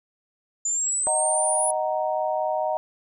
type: linear sweep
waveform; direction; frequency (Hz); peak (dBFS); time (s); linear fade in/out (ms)
sine; up; 7040 to 9956; -22; 0.65-1.71; 5
type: chord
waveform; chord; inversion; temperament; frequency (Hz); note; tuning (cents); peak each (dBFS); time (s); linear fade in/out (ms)
sine; D# minor; none; just; 622.3 / 746.7 / 933.4; D#5 / F#5 / A#5; 0 / +16 / +2; -25 / -27 / -29; 1.07-2.77; 0
effects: none